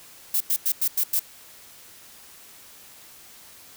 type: noise bursts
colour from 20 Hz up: violet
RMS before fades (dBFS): -22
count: 6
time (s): 0.34-1.195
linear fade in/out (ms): 5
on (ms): 65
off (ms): 93
effects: white hiss -48 dBFS RMS until 3.76 s